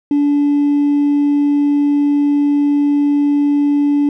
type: tone with hard clipping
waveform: triangle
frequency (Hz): 288.5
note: D4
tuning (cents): -31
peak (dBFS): -10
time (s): 0.11-4.09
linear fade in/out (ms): 2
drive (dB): 2
effects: none